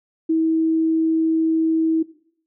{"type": "tone", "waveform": "sine", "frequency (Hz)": 322.4, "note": "E4", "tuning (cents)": -38, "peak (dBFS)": -15, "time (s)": [0.29, 2.03], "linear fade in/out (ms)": 10, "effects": ["noise-tail reverb RT60 0.6 s tail -18 dB re dry"]}